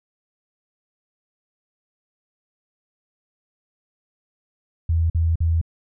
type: tone bursts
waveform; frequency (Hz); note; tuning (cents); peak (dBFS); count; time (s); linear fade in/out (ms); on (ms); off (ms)
sine; 82.41; E2; 0; -16; 3; 4.89-5.614; 5; 210; 47
effects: none